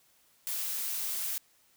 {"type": "noise", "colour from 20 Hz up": "blue", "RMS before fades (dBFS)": -34, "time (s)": [0.47, 1.38], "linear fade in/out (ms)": 0, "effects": ["white hiss -66 dBFS RMS until 1.76 s"]}